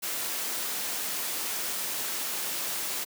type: noise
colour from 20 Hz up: white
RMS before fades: -32 dBFS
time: 0.02-3.05 s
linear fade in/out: 20 ms
effects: high-pass 200 Hz 12 dB/octave